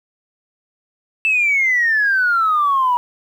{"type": "exponential sweep", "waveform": "sine", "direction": "down", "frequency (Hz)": [2659, 958], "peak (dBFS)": -12, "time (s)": [1.25, 2.97], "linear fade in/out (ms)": 0, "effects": ["tanh soft clip ceiling -8 dBFS", "8-bit"]}